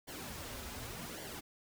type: noise with flanger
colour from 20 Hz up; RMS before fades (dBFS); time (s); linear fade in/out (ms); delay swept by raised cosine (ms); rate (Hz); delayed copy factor
pink; -45; 0.07-1.41; 20; 0.77 to 6.57; 0.87; -0.65
effects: none